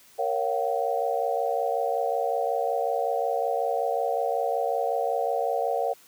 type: chord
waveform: sine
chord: G half-diminished seventh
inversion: first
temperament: equal with one note detuned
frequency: 466.2 / 554.4 / 698.5 / 763.9 Hz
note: Bb4 / Db5 / F5 / G5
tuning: 0 / 0 / 0 / -45 cents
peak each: -29 dBFS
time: 0.18-5.94 s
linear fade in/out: 20 ms
effects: white hiss -55 dBFS RMS until 6.07 s + high-pass 100 Hz 12 dB/octave